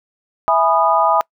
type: chord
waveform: sine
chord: E major seventh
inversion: none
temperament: equal with one note detuned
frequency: 659.3 / 830.6 / 987.8 / 1231.6 Hz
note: E5 / G#5 / B5 / D#6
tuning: 0 / 0 / 0 / -18 cents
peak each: -17 dBFS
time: 0.48-1.21 s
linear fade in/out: 0 ms
effects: noise-tail reverb RT60 0.1 s tail -25 dB re dry